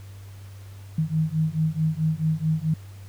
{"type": "beating tone pair", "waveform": "sine", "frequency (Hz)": [155.56, 160.16], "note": ["D#3", "E3"], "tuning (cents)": [0, -50], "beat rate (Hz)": 4.6, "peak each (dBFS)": -24, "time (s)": [0.98, 2.74], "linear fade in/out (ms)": 5, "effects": ["added 98 Hz sine -39 dBFS peak until 3.08 s", "pink hiss -53 dBFS RMS until 3.08 s"]}